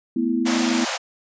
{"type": "chord", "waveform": "sine", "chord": "A suspended second", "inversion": "none", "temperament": "equal", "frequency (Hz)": [220, 246.9, 329.6], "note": ["A3", "B3", "E4"], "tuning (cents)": [0, 0, 0], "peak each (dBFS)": [-26, -21, -24], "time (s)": [0.16, 0.85], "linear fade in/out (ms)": 5}
{"type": "high-pass noise", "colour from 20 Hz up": "pink", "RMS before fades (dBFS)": -25, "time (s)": [0.45, 0.98], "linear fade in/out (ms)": 20, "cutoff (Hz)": 520, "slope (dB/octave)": 96}
{"effects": ["resampled to 16000 Hz"]}